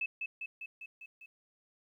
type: tone with echo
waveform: sine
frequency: 2610 Hz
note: E7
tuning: 18 cents flat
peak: -31 dBFS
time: 0.01-0.06 s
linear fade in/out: 5 ms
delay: 200 ms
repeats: 6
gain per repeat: -3 dB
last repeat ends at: 1.26 s
effects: 12-bit